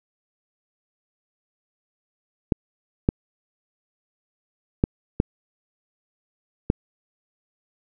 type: clicks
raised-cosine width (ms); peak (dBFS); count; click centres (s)
3; -4; 5; 2.522 / 3.089 / 4.839 / 5.201 / 6.701
effects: none